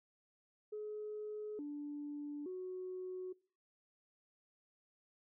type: tone with pitch steps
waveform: sine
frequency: 423.7 / 292.1 / 369 Hz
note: G#4 / D4 / F#4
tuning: +35 / -9 / -5 cents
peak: -40 dBFS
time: 0.72-3.33 s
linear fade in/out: 10 ms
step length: 870 ms
effects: noise-tail reverb RT60 0.4 s tail -23 dB re dry + tanh soft clip ceiling -36 dBFS